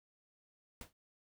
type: noise with exponential decay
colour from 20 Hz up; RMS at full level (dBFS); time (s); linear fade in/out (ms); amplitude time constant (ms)
pink; -45; 0.81-0.93; 2; 26
effects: none